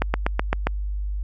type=slowing click train; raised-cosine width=0.5 ms; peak=-5 dBFS; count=6; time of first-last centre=0.02-0.67 s; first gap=120 ms; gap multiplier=1.04; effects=added 50 Hz sine -24 dBFS peak until 1.23 s